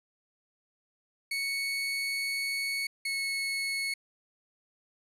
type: tone pair in turn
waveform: 30% pulse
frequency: 2217 / 2197 Hz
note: C#7 / C#7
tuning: 0 / -16 cents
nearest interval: unison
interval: 16 cents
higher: first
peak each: -27 dBFS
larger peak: neither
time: 1.31-2.87 / 3.05-3.94 s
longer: first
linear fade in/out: 5 ms
effects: resampled to 32000 Hz